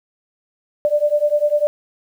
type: beating tone pair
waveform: sine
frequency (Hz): 587.3 / 597.3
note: D5 / D5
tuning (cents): 0 / +29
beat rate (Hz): 10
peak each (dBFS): -17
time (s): 0.85-1.67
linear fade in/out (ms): 0
effects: 8-bit